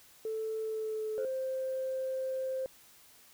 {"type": "tone with pitch glide", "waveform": "sine", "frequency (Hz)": [440, 432.7], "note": ["A4", "A4"], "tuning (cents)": [0, -29], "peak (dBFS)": -32, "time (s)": [0.25, 1.25], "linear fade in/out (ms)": 2, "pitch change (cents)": -29, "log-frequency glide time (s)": [0.61, 1.12]}
{"type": "tone", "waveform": "sine", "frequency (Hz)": 524, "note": "C5", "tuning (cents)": 2, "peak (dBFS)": -31, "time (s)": [1.18, 2.66], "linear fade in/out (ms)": 0}
{"effects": ["tanh soft clip ceiling -27 dBFS", "white hiss -59 dBFS RMS until 3.33 s"]}